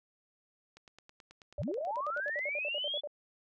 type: click train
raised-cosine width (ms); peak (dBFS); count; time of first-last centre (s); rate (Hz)
0.2; -36; 16; 0.77-2.39; 9.26
type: linear sweep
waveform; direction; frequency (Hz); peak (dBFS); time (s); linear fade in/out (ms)
sine; up; 39 to 3471; -33; 1.58-3.01; 20
type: tone bursts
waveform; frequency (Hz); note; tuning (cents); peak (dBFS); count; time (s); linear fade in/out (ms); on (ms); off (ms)
sine; 587.3; D5; 0; -36; 16; 1.58-3.074; 2; 39; 58
effects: none